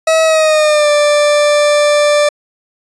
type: tone with pitch glide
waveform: 40% pulse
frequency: 643 to 589.6 Hz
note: E5 to D5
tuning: -43 to +7 cents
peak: -7 dBFS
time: 0.07-2.29 s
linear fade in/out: 5 ms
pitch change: -150 cents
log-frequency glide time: 0.24-0.9 s
effects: resampled to 22050 Hz

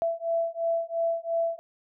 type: beating tone pair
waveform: sine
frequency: 666 / 668.9 Hz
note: E5 / E5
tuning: +18 / +25 cents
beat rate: 2.9 Hz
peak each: -28 dBFS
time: 0.02-1.59 s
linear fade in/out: 0 ms
effects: none

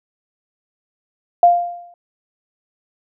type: tone with exponential decay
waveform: sine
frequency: 698.5 Hz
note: F5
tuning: in tune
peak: -4 dBFS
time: 1.43-1.94 s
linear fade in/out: 2 ms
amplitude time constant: 110 ms
effects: none

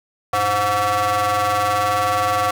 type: ring-modulated tone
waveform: 30% pulse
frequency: 205.2 Hz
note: G#3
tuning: 21 cents flat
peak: -11 dBFS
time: 0.33-2.51 s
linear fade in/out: 5 ms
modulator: 933 Hz
effects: none

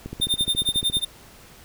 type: click train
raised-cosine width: 3 ms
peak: -19 dBFS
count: 14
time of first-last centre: 0.06-0.969 s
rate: 14.3 Hz
type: tone with tremolo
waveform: square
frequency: 3623 Hz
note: A7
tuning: 50 cents sharp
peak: -18 dBFS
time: 0.21-1.05 s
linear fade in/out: 10 ms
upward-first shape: sine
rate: 11 Hz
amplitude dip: 100%
effects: pink hiss -48 dBFS RMS until 1.64 s

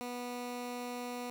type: tone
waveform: 15% pulse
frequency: 244.9 Hz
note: B3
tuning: 14 cents flat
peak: -32 dBFS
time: 0.01-1.3 s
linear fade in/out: 0 ms
effects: none

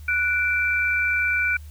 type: tone pair together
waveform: sine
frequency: 1476 / 2341 Hz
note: F#6 / D7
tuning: -5 / -6 cents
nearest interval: minor sixth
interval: 799 cents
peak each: -22 dBFS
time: 0.08-1.57 s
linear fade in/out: 5 ms
effects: added 75 Hz sine -37 dBFS peak until 1.7 s + white hiss -55 dBFS RMS until 1.7 s

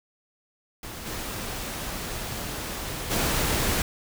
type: noise with level steps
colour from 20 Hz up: pink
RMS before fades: -38 / -33 / -25 dBFS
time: 0.83-3.82 s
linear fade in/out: 2 ms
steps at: 1.05 / 3.1 s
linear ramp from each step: 20 ms
effects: none

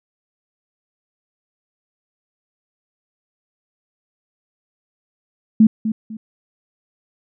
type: tone with echo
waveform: sine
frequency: 219 Hz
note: A3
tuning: 8 cents flat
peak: -6 dBFS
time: 5.6-5.67 s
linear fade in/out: 5 ms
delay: 250 ms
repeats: 2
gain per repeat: -11 dB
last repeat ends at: 6.17 s
effects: none

